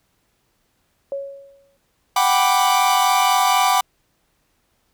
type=tone with exponential decay; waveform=sine; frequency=554.4 Hz; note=C#5; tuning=in tune; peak=-21 dBFS; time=1.12-1.77 s; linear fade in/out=1 ms; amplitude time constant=140 ms
type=chord; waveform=45% pulse; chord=G major seventh; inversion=third; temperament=equal; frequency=740 / 784 / 987.8 / 1174.7 Hz; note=F#5 / G5 / B5 / D6; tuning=0 / 0 / 0 / 0 cents; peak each=-20 dBFS; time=2.16-3.81 s; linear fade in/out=5 ms
effects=pink hiss -66 dBFS RMS until 4.93 s